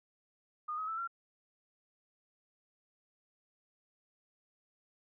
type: tone with pitch steps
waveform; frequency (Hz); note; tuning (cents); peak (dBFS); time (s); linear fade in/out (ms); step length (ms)
sine; 1225 / 1271.1 / 1319 / 1368.7; D#6 / D#6 / E6 / F6; -27 / +37 / +1 / -35; -35; 0.68-1.076; 10; 99
effects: none